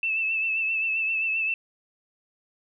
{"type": "tone with vibrato", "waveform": "sine", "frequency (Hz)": 2637, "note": "E7", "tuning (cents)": 0, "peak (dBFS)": -23, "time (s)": [0.03, 1.54], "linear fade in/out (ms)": 2, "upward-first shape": "triangle", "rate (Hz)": 7.6, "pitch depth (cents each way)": 43, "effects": []}